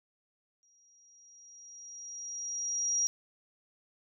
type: tone with exponential growth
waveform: sine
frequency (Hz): 5710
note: F8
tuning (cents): +37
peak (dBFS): -25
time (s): 0.63-3.07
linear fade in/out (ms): 0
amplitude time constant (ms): 530
effects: none